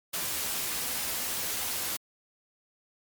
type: noise with comb filter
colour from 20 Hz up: white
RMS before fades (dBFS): -32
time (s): 0.13-1.97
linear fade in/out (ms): 10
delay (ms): 12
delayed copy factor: +0.5
effects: MP3 96 kbps